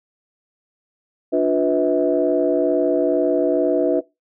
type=tone cluster; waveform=sine; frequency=292.8 / 355 / 495.4 / 643 Hz; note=D4 / F4 / B4 / E5; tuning=-5 / +28 / +5 / -43 cents; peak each=-20 dBFS; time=1.32-4.01 s; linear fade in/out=20 ms; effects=noise-tail reverb RT60 0.2 s tail -19 dB re dry + tanh soft clip ceiling -5 dBFS